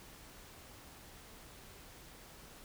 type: silence
effects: pink hiss -55 dBFS RMS until 2.64 s